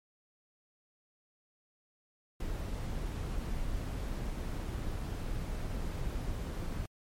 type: noise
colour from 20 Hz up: brown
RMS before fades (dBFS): -36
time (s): 2.4-6.86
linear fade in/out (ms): 5
effects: MP3 64 kbps

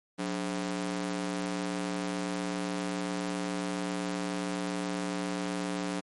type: ring-modulated tone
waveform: sawtooth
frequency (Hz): 236.1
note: A#3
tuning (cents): +22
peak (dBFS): -24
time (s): 0.18-6.01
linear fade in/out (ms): 20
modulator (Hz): 53.7
effects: MP3 48 kbps

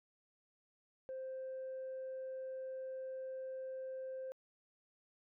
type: tone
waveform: sine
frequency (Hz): 523.3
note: C5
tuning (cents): 0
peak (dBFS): -40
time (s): 1.09-4.32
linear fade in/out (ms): 0
effects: tanh soft clip ceiling -39 dBFS

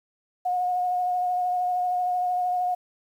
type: tone with vibrato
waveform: sine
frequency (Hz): 723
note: F#5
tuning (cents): -40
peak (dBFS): -22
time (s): 0.45-2.75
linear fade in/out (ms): 10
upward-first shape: sine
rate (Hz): 13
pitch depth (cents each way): 16
effects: 9-bit

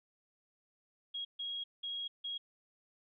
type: tone bursts at uneven times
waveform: sine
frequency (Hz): 3291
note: G#7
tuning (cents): -16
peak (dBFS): -37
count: 4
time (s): 1.14-1.25 / 1.39-1.64 / 1.83-2.08 / 2.24-2.38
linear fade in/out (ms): 10
effects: none

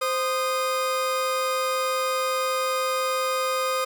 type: tone pair together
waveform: 40% pulse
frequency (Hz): 520 / 1236.8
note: C5 / D#6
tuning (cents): -11 / -11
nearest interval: octave + minor third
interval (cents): 1500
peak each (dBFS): -25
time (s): 0.01-3.85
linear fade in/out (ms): 10
effects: none

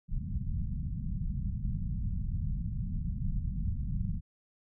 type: low-pass noise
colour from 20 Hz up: pink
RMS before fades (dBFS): -33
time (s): 0.08-4.21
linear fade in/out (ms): 50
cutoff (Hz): 200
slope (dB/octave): 48
effects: none

